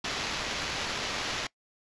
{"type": "noise with sample-and-hold", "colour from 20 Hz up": "violet", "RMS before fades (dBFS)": -33, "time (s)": [0.04, 1.47], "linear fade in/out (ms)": 5, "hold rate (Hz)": 8820, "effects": ["noise-tail reverb RT60 0.1 s tail -22 dB re dry", "resampled to 22050 Hz"]}